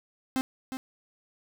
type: tone with echo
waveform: 45% pulse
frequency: 261.6 Hz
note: C4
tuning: in tune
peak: -25 dBFS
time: 0.36-0.41 s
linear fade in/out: 0 ms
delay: 360 ms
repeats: 1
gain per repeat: -8 dB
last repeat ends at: 0.77 s
effects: 10-bit